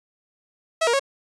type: tone with pitch steps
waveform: sawtooth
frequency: 649 / 471.1 / 549 Hz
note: E5 / A#4 / C#5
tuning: -27 / +18 / -17 cents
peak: -14 dBFS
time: 0.81-0.996 s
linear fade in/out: 10 ms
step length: 62 ms
effects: resampled to 22050 Hz

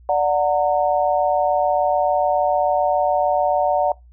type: chord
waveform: sine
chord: D augmented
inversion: none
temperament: just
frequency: 587.3 / 734.2 / 917.7 Hz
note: D5 / F#5 / A#5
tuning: 0 / -14 / -27 cents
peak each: -19 / -18 / -23 dBFS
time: 0.09-3.92 s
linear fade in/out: 2 ms
effects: noise-tail reverb RT60 0.2 s tail -23 dB re dry + added 60 Hz sine -44 dBFS peak until 4.12 s

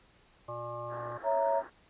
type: harmonic tone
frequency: 119.3 Hz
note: A#2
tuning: 41 cents sharp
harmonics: 1 / 3 / 5 / 7 / 9 / 10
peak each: -45 / -48 / -40 / -48 / -42 / -46 dBFS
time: 0.48-1.18 s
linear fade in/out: 10 ms
type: band-pass noise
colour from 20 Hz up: white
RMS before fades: -48 dBFS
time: 0.88-1.71 s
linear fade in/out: 50 ms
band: 230 to 1800 Hz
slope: 96 dB/octave
type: chord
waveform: sine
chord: A# diminished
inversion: first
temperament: equal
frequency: 554.4 / 659.3 / 932.3 Hz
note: C#5 / E5 / A#5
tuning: 0 / 0 / 0 cents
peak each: -30 dBFS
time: 1.23-1.63 s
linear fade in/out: 50 ms
effects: pink hiss -63 dBFS RMS until 1.89 s + resampled to 8000 Hz

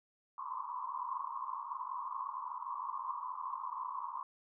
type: band-pass noise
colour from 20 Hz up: white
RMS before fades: -41 dBFS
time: 0.38-4.23 s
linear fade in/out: 2 ms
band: 970 to 1100 Hz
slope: 96 dB/octave
effects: none

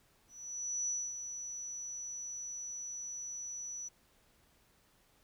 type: tone with ADSR envelope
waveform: sine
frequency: 5920 Hz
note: F#8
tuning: in tune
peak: -32 dBFS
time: 0.28-3.89 s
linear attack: 600 ms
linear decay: 250 ms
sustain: -8 dB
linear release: 15 ms
effects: pink hiss -69 dBFS RMS until 5.23 s

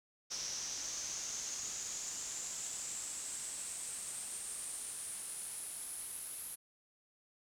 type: noise with band-pass filter sweep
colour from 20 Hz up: brown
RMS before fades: -43 dBFS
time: 0.3-6.56 s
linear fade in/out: 20 ms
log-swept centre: 5800 to 11000 Hz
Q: 7
effects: none

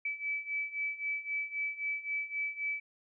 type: beating tone pair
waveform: sine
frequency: 2300 / 2303.8 Hz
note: D7 / D7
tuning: -37 / -34 cents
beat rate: 3.8 Hz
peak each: -38 / -35 dBFS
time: 0.05-2.8 s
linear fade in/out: 5 ms
effects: none

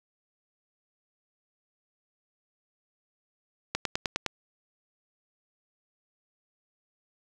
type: click train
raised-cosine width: 0.2 ms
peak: -10 dBFS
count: 6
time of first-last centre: 3.75-4.263 s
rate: 9.75 Hz
effects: none

